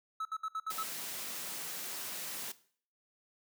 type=tone bursts; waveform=triangle; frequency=1300 Hz; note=E6; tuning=24 cents flat; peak=-32 dBFS; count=6; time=0.2-0.832 s; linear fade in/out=5 ms; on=52 ms; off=64 ms
type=high-pass noise; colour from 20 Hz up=white; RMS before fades=-41 dBFS; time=0.7-2.52 s; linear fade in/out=5 ms; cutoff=140 Hz; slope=24 dB/octave
effects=noise-tail reverb RT60 0.5 s tail -17 dB re dry